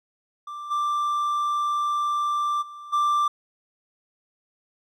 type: tone with level steps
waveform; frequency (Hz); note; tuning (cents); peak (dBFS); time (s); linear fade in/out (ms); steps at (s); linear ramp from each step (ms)
triangle; 1179; D6; +6; -31 / -20 / -36 / -17; 0.47-3.28; 5; 0.7 / 2.61 / 2.92; 20
effects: none